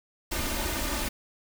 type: noise with comb filter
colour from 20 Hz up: pink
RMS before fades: -30 dBFS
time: 0.31-1.09 s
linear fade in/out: 10 ms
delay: 3.3 ms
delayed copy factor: +0.65
effects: none